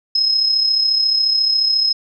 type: tone with amplitude modulation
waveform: sine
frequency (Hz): 5140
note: E8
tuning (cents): -45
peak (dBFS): -11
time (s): 0.15-1.93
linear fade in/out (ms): 5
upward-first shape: sine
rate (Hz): 34.2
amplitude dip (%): 45
effects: none